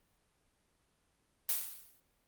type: noise with exponential decay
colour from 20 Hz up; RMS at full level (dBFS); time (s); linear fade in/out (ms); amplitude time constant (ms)
blue; -30; 1.49-2; 1; 110
effects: pink hiss -75 dBFS RMS until 2.27 s + Opus 32 kbps